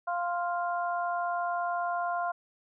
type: harmonic tone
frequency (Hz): 349.2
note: F4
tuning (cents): 0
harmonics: 2 / 3 / 4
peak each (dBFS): -30 / -34 / -36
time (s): 0.07-2.32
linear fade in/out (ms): 10
effects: none